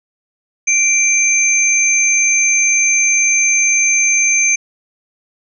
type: tone pair together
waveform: sine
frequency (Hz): 2349 / 6271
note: D7 / G8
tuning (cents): 0 / 0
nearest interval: octave + perfect fourth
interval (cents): 1700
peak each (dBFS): -13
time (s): 0.67-4.56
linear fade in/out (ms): 10
effects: none